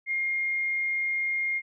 sine tone, 2128 Hz, C7, 29 cents sharp, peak -25 dBFS, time 0.06-1.62 s, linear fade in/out 50 ms, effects none

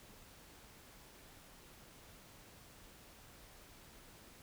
silence, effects pink hiss -59 dBFS RMS until 4.42 s

